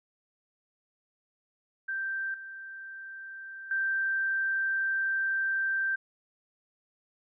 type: tone with level steps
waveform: sine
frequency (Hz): 1568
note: G6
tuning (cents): 0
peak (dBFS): -30 / -40 / -26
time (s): 1.88-5.96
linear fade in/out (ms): 10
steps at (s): 2.34 / 3.71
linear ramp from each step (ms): 2
effects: none